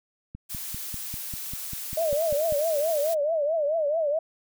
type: click train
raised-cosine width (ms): 5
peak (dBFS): -25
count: 12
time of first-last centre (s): 0.35-2.524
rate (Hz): 5.06
type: noise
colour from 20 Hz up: blue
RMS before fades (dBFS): -35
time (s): 0.49-3.15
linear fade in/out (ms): 20
type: tone with vibrato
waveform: sine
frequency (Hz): 616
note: D#5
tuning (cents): -17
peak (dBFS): -22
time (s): 1.97-4.19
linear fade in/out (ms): 5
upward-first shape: triangle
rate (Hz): 4.6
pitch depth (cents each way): 170
effects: none